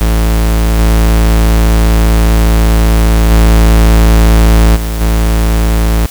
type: tone with level steps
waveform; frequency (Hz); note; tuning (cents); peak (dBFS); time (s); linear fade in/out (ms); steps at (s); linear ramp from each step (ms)
45% pulse; 55; A1; 0; -7 / -5 / -3 / -13 / -7; 0.01-6.06; 0; 0.78 / 3.3 / 4.75 / 5; 20
effects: white hiss -29 dBFS RMS until 6.1 s